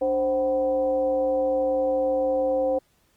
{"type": "tone with frequency modulation", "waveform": "sine", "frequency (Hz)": 525, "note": "C5", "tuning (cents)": 6, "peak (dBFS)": -20, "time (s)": [0.01, 2.79], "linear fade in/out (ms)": 10, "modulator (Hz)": 232, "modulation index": 0.59, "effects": ["pink hiss -65 dBFS RMS until 3.16 s", "Opus 32 kbps"]}